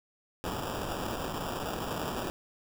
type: noise with sample-and-hold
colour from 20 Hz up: white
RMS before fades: -35 dBFS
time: 0.44-2.3 s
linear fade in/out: 0 ms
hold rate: 2100 Hz
effects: none